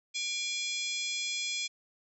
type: harmonic tone with a mistuned harmonic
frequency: 840 Hz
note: G#5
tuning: 19 cents sharp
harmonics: 3 / 4 / 5 / 6 / 7 / 8 / 9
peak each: -36 / -37 / -42 / -40 / -44 / -43 / -42 dBFS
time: 0.14-1.68 s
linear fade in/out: 20 ms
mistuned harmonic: 3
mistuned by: -98 cents
effects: none